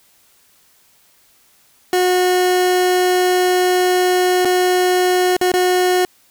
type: tone with dropouts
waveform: 30% pulse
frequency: 363.7 Hz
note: F#4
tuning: 30 cents flat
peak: -10 dBFS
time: 1.93-6.05 s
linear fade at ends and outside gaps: 1 ms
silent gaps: 4.449-4.454 / 5.366-5.413 / 5.518-5.538 s
effects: white hiss -54 dBFS RMS until 6.3 s